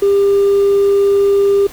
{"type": "tone with hard clipping", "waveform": "triangle", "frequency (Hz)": 399.1, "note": "G4", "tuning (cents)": 31, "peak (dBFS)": -8, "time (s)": [0.02, 1.67], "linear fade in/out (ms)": 5, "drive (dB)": 2, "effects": ["pink hiss -36 dBFS RMS until 1.72 s"]}